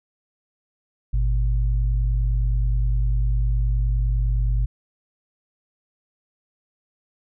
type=tone pair together; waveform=sine; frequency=50.25 / 120 Hz; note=G1 / B2; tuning=+44 / -49 cents; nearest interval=octave + minor third; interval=1507 cents; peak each=-18 / -26 dBFS; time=1.13-4.66 s; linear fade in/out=10 ms; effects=none